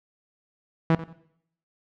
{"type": "tone with echo", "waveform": "sawtooth", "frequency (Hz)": 163.4, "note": "E3", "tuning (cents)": -15, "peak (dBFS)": -13, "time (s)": [0.9, 0.95], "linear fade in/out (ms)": 0, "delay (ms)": 90, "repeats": 2, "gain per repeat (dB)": -15, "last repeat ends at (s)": 1.13, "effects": ["noise-tail reverb RT60 0.7 s tail -18 dB re dry", "low-pass 2000 Hz 12 dB/octave"]}